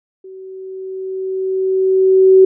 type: tone with level ramp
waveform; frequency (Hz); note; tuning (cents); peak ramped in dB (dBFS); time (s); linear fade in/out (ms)
sine; 378.9; F#4; +41; -32 to -3; 0.24-2.45; 5
effects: none

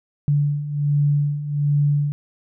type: beating tone pair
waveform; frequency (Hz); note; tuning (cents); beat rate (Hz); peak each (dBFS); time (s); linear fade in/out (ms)
sine; 144.3 / 145.6; D3 / D3; -30 / -15; 1.3; -23 / -18; 0.28-2.12; 0
effects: none

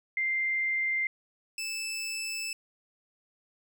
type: tone pair in turn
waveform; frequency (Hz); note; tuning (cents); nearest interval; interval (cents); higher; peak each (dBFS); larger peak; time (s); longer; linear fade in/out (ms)
sine / 20% pulse; 2093 / 2631; C7 / E7; 0 / -4; major third; 396; second; -26 / -28; first; 0.17-1.07 / 1.58-2.53; second; 2
effects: none

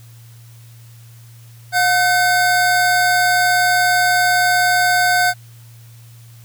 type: tone pair together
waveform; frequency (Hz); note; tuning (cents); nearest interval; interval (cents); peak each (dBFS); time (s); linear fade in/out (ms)
square; 720 / 1523.9; F#5 / G6; -47 / -49; octave + minor second; 1298; -16; 1.72-5.34; 50
effects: added 116 Hz sine -39 dBFS peak until 6.44 s + white hiss -50 dBFS RMS until 6.44 s

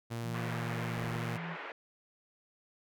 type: tone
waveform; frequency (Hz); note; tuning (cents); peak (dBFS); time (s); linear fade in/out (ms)
sawtooth; 116.54; A#2; 0; -32; 0.1-1.38; 20
type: tone with vibrato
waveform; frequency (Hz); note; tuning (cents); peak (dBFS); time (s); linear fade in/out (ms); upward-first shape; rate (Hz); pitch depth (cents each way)
sine; 164.81; E3; 0; -39; 0.22-1.57; 50; triangle; 1.8; 37
type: band-pass noise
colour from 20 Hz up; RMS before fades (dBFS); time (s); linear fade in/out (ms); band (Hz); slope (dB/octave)
white; -43; 0.34-1.72; 2; 340 to 2200; 24
type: clicks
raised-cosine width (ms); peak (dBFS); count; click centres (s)
3; -37; 6; 0.975 / 1.011 / 1.043 / 1.079 / 1.113 / 1.159
effects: none

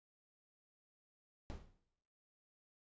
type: noise with exponential decay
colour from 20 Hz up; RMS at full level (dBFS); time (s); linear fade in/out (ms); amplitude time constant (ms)
brown; -41; 1.5-1.79; 0; 61
effects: noise-tail reverb RT60 0.8 s tail -17 dB re dry + resampled to 16000 Hz

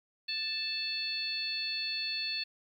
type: harmonic tone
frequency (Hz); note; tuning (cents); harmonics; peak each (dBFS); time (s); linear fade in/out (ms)
880; A5; 0; 2 / 3 / 4 / 5; -45 / -38 / -41 / -34; 0.28-2.44; 10
effects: 11-bit

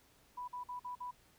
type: tone bursts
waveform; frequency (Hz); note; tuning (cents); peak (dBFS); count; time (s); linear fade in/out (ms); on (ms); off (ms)
sine; 987.8; B5; 0; -40; 5; 0.37-1.112; 10; 110; 48
effects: pink hiss -67 dBFS RMS until 1.38 s

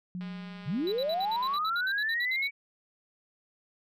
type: tone with exponential decay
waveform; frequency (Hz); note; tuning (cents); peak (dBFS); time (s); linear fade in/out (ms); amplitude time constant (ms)
sine; 180.4; F#3; -44; -33; 0.15-2.13; 0; 430
type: click train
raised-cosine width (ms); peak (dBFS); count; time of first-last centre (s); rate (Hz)
0.3; -33; 279; 0.21-1.566; 205
type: linear sweep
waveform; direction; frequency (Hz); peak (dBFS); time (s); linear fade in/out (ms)
sine; up; 107.2 to 2282; -27; 0.65-2.51; 50
type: tone bursts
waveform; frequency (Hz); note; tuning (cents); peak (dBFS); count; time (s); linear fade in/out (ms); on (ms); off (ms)
triangle; 3950; B7; 0; -33; 15; 0.87-2.473; 2; 49; 62
effects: none

